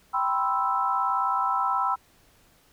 sine chord, C major seventh, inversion second, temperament equal, 784 / 987.8 / 1046.5 / 1318.5 Hz, G5 / B5 / C6 / E6, 0 / 0 / 0 / 0 cents, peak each -29 / -27 / -31 / -26 dBFS, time 0.13-1.96 s, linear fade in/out 20 ms, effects pink hiss -60 dBFS RMS until 2.72 s

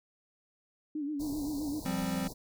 sine tone with vibrato, 293.7 Hz, D4, in tune, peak -32 dBFS, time 0.95-1.8 s, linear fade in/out 5 ms, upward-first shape sine, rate 7.7 Hz, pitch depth 85 cents each way
pink band-stop noise, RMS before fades -44 dBFS, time 1.19-2.34 s, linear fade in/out 20 ms, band 1000 to 4000 Hz, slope 96 dB/octave
square chord, F suspended second, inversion none, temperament equal, 174.61 / 196 / 261.6 Hz, F3 / G3 / C4, 0 / 0 / 0 cents, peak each -36 dBFS, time 1.85-2.28 s, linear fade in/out 10 ms
effects none

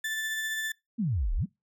35% pulse tone with tremolo, 1760 Hz, A6, in tune, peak -27 dBFS, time 0.04-0.72 s, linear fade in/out 5 ms, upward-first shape sine, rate 15 Hz, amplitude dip 25%
sine exponential two-way sweep, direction down then up, 249.8 to 32.13 to 249.8 Hz, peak -25 dBFS, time 0.98-1.46 s, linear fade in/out 20 ms, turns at 1.35 s
effects noise-tail reverb RT60 0.2 s tail -24 dB re dry

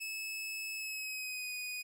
sawtooth tone with pitch glide, 2600 to 2480 Hz, E7 to D#7, -24 to -6 cents, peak -35 dBFS, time 0-1.83 s, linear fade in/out 20 ms, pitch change -82 cents, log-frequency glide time 0.75-1.54 s, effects none

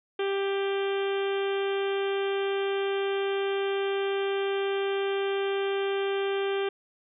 harmonic tone, 394.1 Hz, G4, 9 cents sharp, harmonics 1 / 2 / 3 / 4 / 5 / 6 / 7 / 8 / 9, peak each -26 / -37 / -40 / -39 / -45 / -42 / -44 / -41 / -48 dBFS, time 0.19-6.69 s, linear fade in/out 5 ms, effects none

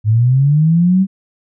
sine linear sweep, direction up, 103.83 to 195.4 Hz, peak -8 dBFS, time 0.04-1.07 s, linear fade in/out 50 ms, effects none

